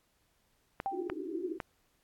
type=clicks; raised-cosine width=0.5 ms; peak=-20 dBFS; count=3; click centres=0.801 / 1.099 / 1.602 s
type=tone with exponential decay; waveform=sine; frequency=784 Hz; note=G5; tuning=in tune; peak=-28 dBFS; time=0.86-1.14 s; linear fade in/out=0 ms; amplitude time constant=60 ms
type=band-pass noise; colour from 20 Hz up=pink; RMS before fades=-38 dBFS; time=0.91-1.59 s; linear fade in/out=20 ms; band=300 to 390 Hz; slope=96 dB/octave
effects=pink hiss -73 dBFS RMS until 2.03 s + AAC 64 kbps